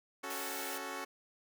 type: chord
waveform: 10% pulse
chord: F# minor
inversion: second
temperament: equal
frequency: 277.2 / 370 / 440 Hz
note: C#4 / F#4 / A4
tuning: 0 / 0 / 0 cents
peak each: -36 dBFS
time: 0.23-1.05 s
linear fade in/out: 10 ms
type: high-pass noise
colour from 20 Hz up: white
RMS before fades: -43 dBFS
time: 0.3-0.78 s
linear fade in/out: 5 ms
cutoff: 470 Hz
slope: 96 dB/octave
effects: none